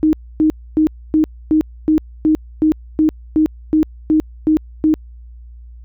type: tone bursts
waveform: sine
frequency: 311.1 Hz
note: D#4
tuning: in tune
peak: -9 dBFS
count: 14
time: 0.03-4.94 s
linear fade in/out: 0 ms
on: 100 ms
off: 270 ms
effects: added 59 Hz sine -34 dBFS peak until 5.84 s